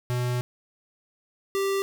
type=tone pair in turn; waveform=square; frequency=123.47 / 392 Hz; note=B2 / G4; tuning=0 / 0 cents; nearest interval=octave + minor sixth; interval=2000 cents; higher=second; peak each=-25 / -24 dBFS; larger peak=second; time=0.1-0.41 / 1.55-1.82 s; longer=first; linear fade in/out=0 ms; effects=none